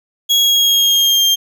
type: tone with pitch glide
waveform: 35% pulse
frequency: 3317 to 3195 Hz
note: G#7 to G7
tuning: -3 to +32 cents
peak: -8 dBFS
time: 0.29-1.36 s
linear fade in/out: 20 ms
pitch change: -65 cents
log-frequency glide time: 0.4-1.24 s
effects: none